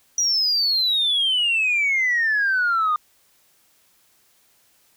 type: exponential sweep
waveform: sine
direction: down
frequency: 5850 to 1208 Hz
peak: -16 dBFS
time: 0.18-2.96 s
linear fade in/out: 2 ms
effects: tanh soft clip ceiling -14 dBFS + white hiss -60 dBFS RMS until 4.96 s